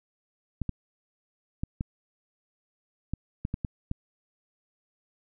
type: clicks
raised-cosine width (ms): 5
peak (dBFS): -17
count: 9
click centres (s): 0.617 / 0.693 / 1.635 / 1.809 / 3.136 / 3.451 / 3.541 / 3.648 / 3.914
effects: none